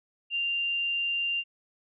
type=tone; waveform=sine; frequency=2786 Hz; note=F7; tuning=5 cents flat; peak=-26 dBFS; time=0.3-1.44 s; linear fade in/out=50 ms; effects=none